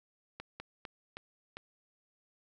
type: slowing click train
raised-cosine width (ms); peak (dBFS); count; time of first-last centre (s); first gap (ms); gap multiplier
0.3; -26; 5; 0.4-1.57; 200; 1.26
effects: none